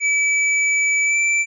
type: tone with pitch glide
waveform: square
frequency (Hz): 2300 to 2333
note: D7 to D7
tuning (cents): -37 to -12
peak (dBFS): -16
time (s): 0-1.46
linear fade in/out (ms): 50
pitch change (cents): +25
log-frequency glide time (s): 1.05-1.17
effects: resampled to 22050 Hz